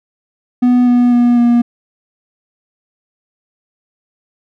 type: tone with pitch steps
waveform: triangle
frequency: 246.9 / 244.1 / 241.3 / 238.5 Hz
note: B3 / B3 / B3 / A#3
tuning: 0 / -20 / -40 / +40 cents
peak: -5 dBFS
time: 0.62-1.62 s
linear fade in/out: 10 ms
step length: 250 ms
effects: none